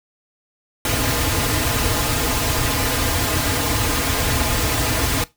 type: noise with comb filter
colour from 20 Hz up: pink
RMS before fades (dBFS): -20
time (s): 0.85-5.24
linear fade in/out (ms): 2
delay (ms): 5.3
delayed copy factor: -0.95
effects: noise-tail reverb RT60 0.2 s tail -18 dB re dry